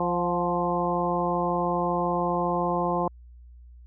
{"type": "harmonic tone with a mistuned harmonic", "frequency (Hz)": 174.61, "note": "F3", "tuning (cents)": 0, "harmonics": [1, 2, 3, 4, 5, 6], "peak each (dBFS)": [-30, -30, -30, -30, -30, -30], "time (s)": [0, 3.08], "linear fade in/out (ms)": 2, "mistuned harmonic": 4, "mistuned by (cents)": 31, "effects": ["added 60 Hz sine -45 dBFS peak until 3.86 s"]}